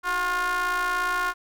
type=ring-modulated tone; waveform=square; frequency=174.5 Hz; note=F3; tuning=1 cent flat; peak=-21 dBFS; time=0.03-1.34 s; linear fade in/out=50 ms; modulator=1250 Hz; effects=none